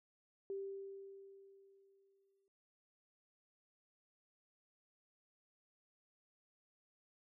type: tone with exponential decay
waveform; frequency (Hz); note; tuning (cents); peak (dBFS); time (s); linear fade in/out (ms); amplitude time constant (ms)
sine; 392; G4; 0; -39; 0.5-2.48; 1; 430
effects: none